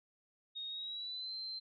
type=tone with pitch glide; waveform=sine; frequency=3729 to 4114 Hz; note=A#7 to C8; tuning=0 to -30 cents; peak=-40 dBFS; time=0.55-1.6 s; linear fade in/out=20 ms; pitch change=+170 cents; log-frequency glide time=0.68-1.34 s; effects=none